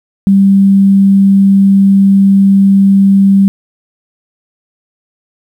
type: tone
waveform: sine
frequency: 196 Hz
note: G3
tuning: in tune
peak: -3 dBFS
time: 0.27-3.48 s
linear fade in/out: 0 ms
effects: 7-bit